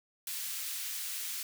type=high-pass noise; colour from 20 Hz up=white; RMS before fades=-38 dBFS; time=0.27-1.43 s; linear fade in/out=2 ms; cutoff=2000 Hz; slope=12 dB/octave; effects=none